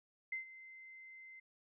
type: tone with ADSR envelope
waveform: sine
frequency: 2072 Hz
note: C7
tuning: 17 cents flat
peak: -36 dBFS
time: 0.32-1.4 s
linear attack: 5 ms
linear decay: 120 ms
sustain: -16 dB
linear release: 8 ms
effects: none